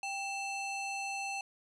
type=ring-modulated tone; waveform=square; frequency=1726 Hz; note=A6; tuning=34 cents flat; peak=-33 dBFS; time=0.03-1.41 s; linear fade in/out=2 ms; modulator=937 Hz; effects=resampled to 22050 Hz + 12-bit